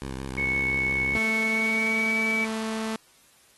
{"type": "tone with vibrato", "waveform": "10% pulse", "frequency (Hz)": 66.2, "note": "C2", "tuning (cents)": 21, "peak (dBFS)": -24, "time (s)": [0.02, 1.18], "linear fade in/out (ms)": 0, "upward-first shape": "square", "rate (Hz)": 5.8, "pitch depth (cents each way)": 38}
{"type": "tone with pitch glide", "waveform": "sine", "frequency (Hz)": [2211, 2288], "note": ["C#7", "D7"], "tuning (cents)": [-5, -46], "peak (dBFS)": -23, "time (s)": [0.37, 2.46], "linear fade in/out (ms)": 20, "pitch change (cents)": 59, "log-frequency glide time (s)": [1.45, 2.22]}
{"type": "tone", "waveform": "sawtooth", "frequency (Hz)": 221, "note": "A3", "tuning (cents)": 8, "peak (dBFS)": -24, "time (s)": [1.15, 2.96], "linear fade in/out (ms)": 2}
{"effects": ["white hiss -58 dBFS RMS until 3.57 s", "AAC 32 kbps"]}